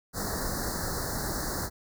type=band-stop noise; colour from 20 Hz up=pink; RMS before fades=-32 dBFS; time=0.13-1.7 s; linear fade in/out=50 ms; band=1900 to 4100 Hz; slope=96 dB/octave; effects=none